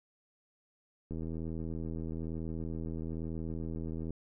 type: click train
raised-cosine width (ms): 3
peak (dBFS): -27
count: 244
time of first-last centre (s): 1.11-4.106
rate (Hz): 81.1
effects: none